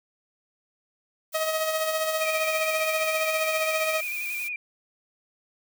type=noise; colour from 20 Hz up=blue; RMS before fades=-38 dBFS; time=1.32-4.49 s; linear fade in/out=20 ms
type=tone with tremolo; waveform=sawtooth; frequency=633 Hz; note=D#5; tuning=30 cents sharp; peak=-19 dBFS; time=1.34-4.01 s; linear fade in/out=10 ms; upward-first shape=sine; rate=15 Hz; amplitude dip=45%
type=tone with vibrato; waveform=sine; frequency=2416 Hz; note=D7; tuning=48 cents sharp; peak=-29 dBFS; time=2.21-4.56 s; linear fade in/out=2 ms; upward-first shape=square; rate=11 Hz; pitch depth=37 cents each way
effects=none